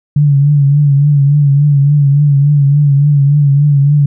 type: tone with vibrato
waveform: sine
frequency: 143.2 Hz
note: D3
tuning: 43 cents flat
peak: -5 dBFS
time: 0.16-4.06 s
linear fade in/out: 5 ms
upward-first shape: triangle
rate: 3.5 Hz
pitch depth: 67 cents each way
effects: none